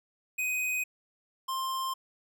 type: tone pair in turn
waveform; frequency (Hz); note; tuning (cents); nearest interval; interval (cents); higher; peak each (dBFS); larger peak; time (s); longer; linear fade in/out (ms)
square; 2504 / 1052.8; D#7 / C6; +10 / +10; octave + minor third; 1500; first; -29 / -31; first; 0.38-0.84 / 1.48-1.94; neither; 10
effects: none